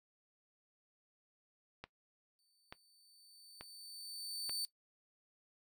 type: click train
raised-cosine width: 0.3 ms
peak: -30 dBFS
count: 4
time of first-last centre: 1.84-4.495 s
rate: 1.13 Hz
type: tone with exponential growth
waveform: sawtooth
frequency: 4546 Hz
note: C#8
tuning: 43 cents sharp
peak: -34 dBFS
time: 2.39-4.65 s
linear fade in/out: 0 ms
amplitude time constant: 490 ms
effects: noise-tail reverb RT60 0.1 s tail -18 dB re dry